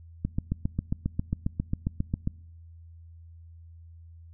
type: click train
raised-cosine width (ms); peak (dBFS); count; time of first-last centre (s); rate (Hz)
5; -14; 16; 0.25-2.274; 7.41
effects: noise-tail reverb RT60 0.8 s tail -25 dB re dry + added 83 Hz sine -46 dBFS peak until 4.33 s